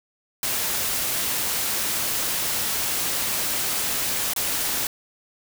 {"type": "noise with dropouts", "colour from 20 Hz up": "white", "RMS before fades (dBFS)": -25, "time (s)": [0.43, 4.87], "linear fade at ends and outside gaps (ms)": 1, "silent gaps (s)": [4.335, 4.362], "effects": []}